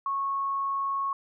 sine tone, 1100 Hz, C#6, 14 cents flat, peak -26 dBFS, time 0.06-1.13 s, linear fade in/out 2 ms, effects none

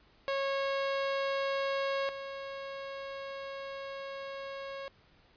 sawtooth tone pair in turn, 548 / 548 Hz, C#5 / C#5, -20 / -20 cents, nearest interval unison, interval 0 cents, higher neither, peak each -26 / -35 dBFS, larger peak first, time 0.28-2.09 / 2.09-4.88 s, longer second, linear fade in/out 0 ms, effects pink hiss -64 dBFS RMS until 5.36 s + resampled to 11025 Hz

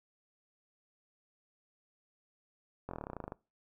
slowing click train, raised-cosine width 1 ms, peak -26 dBFS, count 15, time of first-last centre 2.89-3.321 s, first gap 22 ms, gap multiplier 1.05, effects noise-tail reverb RT60 0.3 s tail -23 dB re dry

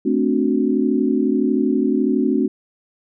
sine chord, D dominant seventh, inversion second, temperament equal, 220 / 261.6 / 293.7 / 370 Hz, A3 / C4 / D4 / F#4, 0 / 0 / 0 / 0 cents, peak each -21 / -19 / -21 / -22 dBFS, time 0.05-2.48 s, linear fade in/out 10 ms, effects none

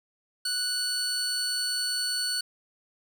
35% pulse tone pair together, 1480 / 4435 Hz, F#6 / C#8, 0 / 0 cents, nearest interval octave + perfect fifth, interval 1900 cents, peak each -33 / -26 dBFS, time 0.45-2.41 s, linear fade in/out 5 ms, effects none

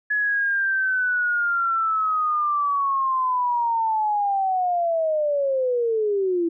sine linear sweep, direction down, 1700 to 329.6 Hz, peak -19 dBFS, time 0.1-6.49 s, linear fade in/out 10 ms, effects none

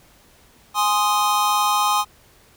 square chord, Ab major, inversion none, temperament equal, 830.6 / 1046.5 / 1244.5 Hz, Ab5 / C6 / Eb6, 0 / 0 / 0 cents, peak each -22 dBFS, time 0.74-2.05 s, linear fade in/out 50 ms, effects pink hiss -53 dBFS RMS until 2.56 s

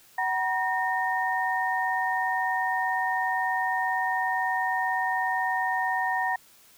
sine tone cluster, 753 / 956 / 1836 Hz, F#5 / A#5 / A#6, +30 / +43 / -27 cents, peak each -28 / -29 / -28 dBFS, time 0.18-6.36 s, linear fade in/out 5 ms, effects white hiss -56 dBFS RMS until 6.77 s

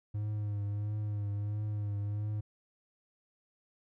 triangle tone with vibrato, 103.83 Hz, G#2, in tune, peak -30 dBFS, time 0.14-2.41 s, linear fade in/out 10 ms, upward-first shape triangle, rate 1.5 Hz, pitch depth 42 cents each way, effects none

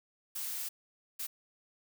blue noise bursts at uneven times, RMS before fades -38 dBFS, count 2, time 0.35-0.69 / 1.19-1.27 s, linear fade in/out 10 ms, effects none

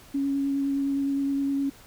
sine tone with vibrato, 277.2 Hz, C#4, in tune, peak -23 dBFS, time 0.14-1.7 s, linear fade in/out 10 ms, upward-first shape sine, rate 9.7 Hz, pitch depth 12 cents each way, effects pink hiss -51 dBFS RMS until 1.86 s

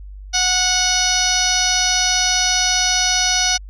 10% pulse tone with low-pass filter, 735 Hz, F#5, 12 cents flat, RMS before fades -17 dBFS, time 0.33-3.58 s, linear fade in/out 20 ms, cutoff 5900 Hz, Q 7.8, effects added 49 Hz sine -32 dBFS peak until 3.69 s

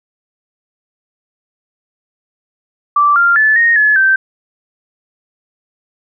sine tone with pitch steps, 1167 / 1392 / 1739 / 1859 / 1710 / 1556 Hz, D6 / F6 / A6 / A#6 / A6 / G6, -11 / -6 / -21 / -5 / -50 / -13 cents, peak -7 dBFS, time 2.96-4.16 s, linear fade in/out 5 ms, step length 200 ms, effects none

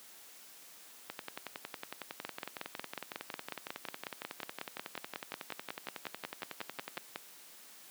two click trains, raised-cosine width 0.3 ms, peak -23 / -21 dBFS, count 65 / 28, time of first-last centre 1.1-6.972 / 2.25-7.159 s, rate 10.9 / 5.5 Hz, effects white hiss -55 dBFS RMS until 7.9 s + high-pass 200 Hz 12 dB/octave

